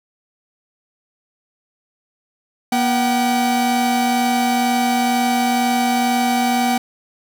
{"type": "tone pair together", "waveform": "45% pulse", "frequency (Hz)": [240.3, 763], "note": ["B3", "G5"], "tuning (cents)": [-47, -47], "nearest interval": "octave + minor sixth", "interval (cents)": 2000, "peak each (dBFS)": -18, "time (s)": [2.72, 6.78], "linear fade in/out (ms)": 5, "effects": []}